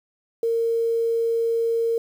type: tone with quantisation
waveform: sine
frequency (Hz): 460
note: A#4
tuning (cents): -23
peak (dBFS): -19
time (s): 0.43-1.98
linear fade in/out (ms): 2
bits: 8
effects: none